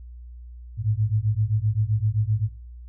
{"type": "beating tone pair", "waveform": "sine", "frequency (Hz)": [103.83, 111.53], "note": ["G#2", "A2"], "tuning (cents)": [0, 24], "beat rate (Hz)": 7.7, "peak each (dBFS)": -23, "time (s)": [0.77, 2.49], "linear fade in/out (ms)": 50, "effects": ["noise-tail reverb RT60 0.5 s tail -25 dB re dry", "added 60 Hz sine -38 dBFS peak until 2.88 s"]}